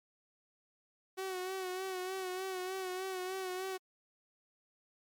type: tone with vibrato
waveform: sawtooth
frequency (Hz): 373.5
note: F#4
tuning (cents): +16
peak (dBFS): -33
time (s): 1.17-3.78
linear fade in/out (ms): 20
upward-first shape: sine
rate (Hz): 3.3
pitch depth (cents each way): 42
effects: MP3 96 kbps